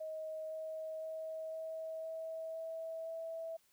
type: tone with pitch steps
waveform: sine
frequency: 630 / 634 / 638.1 / 642.1 / 646.2 / 650.3 / 654.5 Hz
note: D#5 / D#5 / D#5 / E5 / E5 / E5 / E5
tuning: +21 / +32 / +44 / -46 / -35 / -24 / -13 cents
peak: -40 dBFS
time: 0-3.57 s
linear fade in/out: 10 ms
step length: 510 ms
effects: white hiss -72 dBFS RMS until 3.72 s